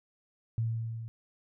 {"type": "tone with level ramp", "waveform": "sine", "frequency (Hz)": 113.8, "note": "A#2", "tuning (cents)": -41, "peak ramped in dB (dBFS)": [-26, -38], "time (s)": [0.58, 1.08], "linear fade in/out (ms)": 0, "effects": []}